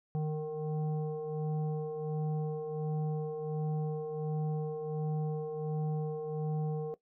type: tone with frequency modulation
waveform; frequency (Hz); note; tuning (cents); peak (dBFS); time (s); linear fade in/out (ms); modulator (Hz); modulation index
sine; 154.2; D#3; -15; -31; 0.15-6.94; 0; 307; 1.3
effects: noise-tail reverb RT60 0.1 s tail -17 dB re dry